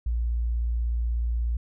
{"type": "tone", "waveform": "sine", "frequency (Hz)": 58.27, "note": "A#1", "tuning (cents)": 0, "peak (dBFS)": -23, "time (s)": [0.06, 1.57], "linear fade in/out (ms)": 5, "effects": []}